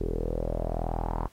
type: tone with low-pass filter sweep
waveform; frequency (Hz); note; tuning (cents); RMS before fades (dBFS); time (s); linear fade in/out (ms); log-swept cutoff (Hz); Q
sawtooth; 41; E1; -9; -30; 0-1.28; 10; 400 to 1000; 5.8
effects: pink hiss -61 dBFS RMS until 1.32 s + AAC 48 kbps